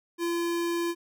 square tone, 341.4 Hz, F4, 39 cents flat, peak -27 dBFS, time 0.18-0.95 s, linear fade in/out 50 ms, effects none

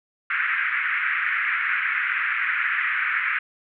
pink band-pass noise, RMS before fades -24 dBFS, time 0.3-3.39 s, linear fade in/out 5 ms, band 1400 to 2300 Hz, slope 48 dB/octave, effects none

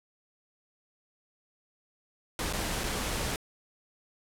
pink noise with dropouts, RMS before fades -32 dBFS, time 2.39-3.36 s, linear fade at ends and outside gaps 1 ms, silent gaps 2.527-2.534 / 2.837-2.84 s, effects low-pass 12000 Hz 12 dB/octave

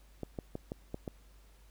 clicks, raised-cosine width 2 ms, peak -24 dBFS, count 6, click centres 0.233 / 0.388 / 0.554 / 0.719 / 0.944 / 1.078 s, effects added 50 Hz sine -57 dBFS peak until 1.7 s + pink hiss -66 dBFS RMS until 1.7 s

